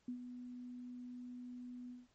sine tone with ADSR envelope, 246.9 Hz, B3, in tune, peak -38 dBFS, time 0.08-2.08 s, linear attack 4 ms, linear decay 91 ms, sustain -8 dB, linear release 180 ms, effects pink hiss -75 dBFS RMS until 2.14 s + MP3 32 kbps

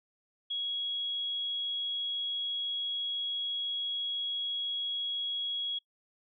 sine tone, 3322 Hz, G#7, in tune, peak -31 dBFS, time 0.5-5.79 s, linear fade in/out 10 ms, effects noise-tail reverb RT60 0.1 s tail -25 dB re dry

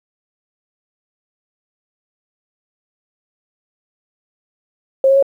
sine tone with pitch steps, 536 / 543.8 / 551.7 Hz, C5 / C#5 / C#5, +42 / -33 / -8 cents, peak -8 dBFS, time 5.04-5.226 s, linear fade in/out 2 ms, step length 62 ms, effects 8-bit

